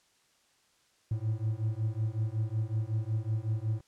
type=beating tone pair; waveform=triangle; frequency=107 / 112.4 Hz; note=A2 / A2; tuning=-48 / +37 cents; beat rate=5.4 Hz; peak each=-30 / -30 dBFS; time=1.11-3.81 s; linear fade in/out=5 ms; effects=white hiss -68 dBFS RMS until 3.87 s + low-pass 8000 Hz 12 dB/octave